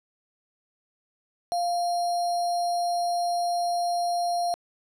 sine tone with sample-and-hold, 698.5 Hz, F5, in tune, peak -23 dBFS, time 1.52-4.54 s, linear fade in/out 0 ms, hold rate 4900 Hz, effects low-pass 11000 Hz 12 dB/octave

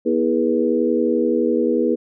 harmonic tone with a mistuned harmonic, 80.8 Hz, E2, 34 cents flat, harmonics 3 / 4 / 5 / 6, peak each -21 / -21 / -21 / -21 dBFS, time 0.05-1.96 s, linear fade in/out 20 ms, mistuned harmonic 5, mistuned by +39 cents, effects none

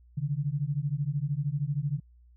sine beating tone pair, 137.7 / 150.7 Hz, C#3 / D3, -11 / +45 cents, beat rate 13 Hz, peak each -30 dBFS, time 0.17-2 s, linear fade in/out 10 ms, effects added 60 Hz sine -54 dBFS peak until 2.36 s

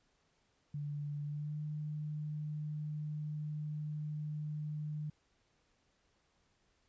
sine tone with pitch glide, 146.1 to 151.08 Hz, D3 to D3, -9 to +49 cents, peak -37 dBFS, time 0.74-5.1 s, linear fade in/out 5 ms, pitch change +58 cents, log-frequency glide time 1.23-1.6 s, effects pink hiss -75 dBFS RMS until 6.88 s + resampled to 16000 Hz

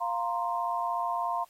sine chord, F suspended fourth, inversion none, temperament just, 698.5 / 931.3 / 1047.7 Hz, F5 / Bb5 / C6, 0 / -2 / +2 cents, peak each -32 dBFS, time 0-1.45 s, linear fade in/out 20 ms, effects white hiss -63 dBFS RMS until 1.49 s + AAC 48 kbps

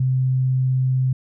sine tone, 129.7 Hz, C3, 15 cents flat, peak -16 dBFS, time 0-1.13 s, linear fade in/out 5 ms, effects none

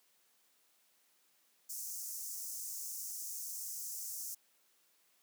pink high-pass noise, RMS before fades -43 dBFS, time 1.69-4.35 s, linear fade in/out 10 ms, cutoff 5700 Hz, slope 48 dB/octave, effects white hiss -72 dBFS RMS until 5.22 s + high-pass 200 Hz 12 dB/octave

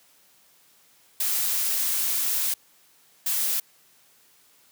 blue noise bursts at uneven times, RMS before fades -25 dBFS, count 2, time 1.2-2.54 / 3.26-3.6 s, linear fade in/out 5 ms, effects white hiss -59 dBFS RMS until 4.71 s + high-pass 100 Hz 12 dB/octave

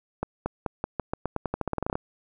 accelerating click train, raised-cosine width 1 ms, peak -13 dBFS, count 19, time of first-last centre 0.23-1.955 s, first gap 230 ms, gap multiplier 0.88, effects none

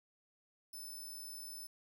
5% pulse tone, 5274 Hz, E8, in tune, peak -40 dBFS, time 0.73-1.67 s, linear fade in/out 5 ms, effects none

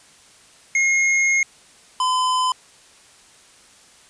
square tone pair in turn, 2149 / 1016.9 Hz, C7 / C6, +46 / -50 cents, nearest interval octave + minor second, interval 1296 cents, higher first, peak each -16 / -18 dBFS, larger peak first, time 0.75-1.43 / 2-2.52 s, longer first, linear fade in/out 2 ms, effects white hiss -50 dBFS RMS until 4.09 s + resampled to 22050 Hz

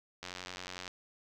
click train, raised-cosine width 0.2 ms, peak -24 dBFS, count 60, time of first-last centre 0.23-0.878 s, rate 91 Hz, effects none

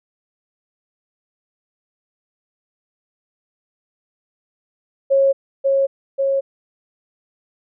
sine tone with echo, 546 Hz, C#5, 26 cents flat, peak -11 dBFS, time 5.1-5.33 s, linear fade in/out 20 ms, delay 540 ms, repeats 2, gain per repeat -2 dB, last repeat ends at 6.41 s, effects none

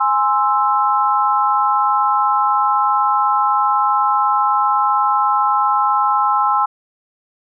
sine chord, Ab augmented, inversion none, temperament equal, 830.6 / 1046.5 / 1318.5 Hz, Ab5 / C6 / E6, 0 / 0 / 0 cents, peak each -17 dBFS, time 0-6.66 s, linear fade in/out 10 ms, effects none

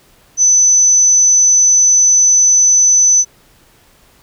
sine tone, 6030 Hz, F#8, 32 cents sharp, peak -6 dBFS, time 0.37-3.25 s, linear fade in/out 50 ms, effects pink hiss -49 dBFS RMS until 4.22 s

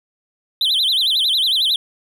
triangle tone with vibrato, 3520 Hz, A7, in tune, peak -13 dBFS, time 0.61-1.76 s, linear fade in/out 2 ms, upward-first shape sine, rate 11 Hz, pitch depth 250 cents each way, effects none

